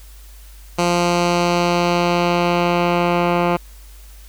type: tone with low-pass filter sweep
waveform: 10% pulse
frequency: 174.3 Hz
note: F3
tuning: 3 cents flat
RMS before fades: -17 dBFS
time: 0.78-3.57 s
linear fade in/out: 10 ms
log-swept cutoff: 7500 to 2100 Hz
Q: 1
effects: added 50 Hz sine -38 dBFS peak until 4.28 s + white hiss -48 dBFS RMS until 4.28 s